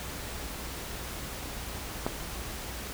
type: click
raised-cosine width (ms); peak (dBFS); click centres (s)
1; -14; 2.065
effects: added 60 Hz sine -44 dBFS peak until 2.93 s + pink hiss -39 dBFS RMS until 2.93 s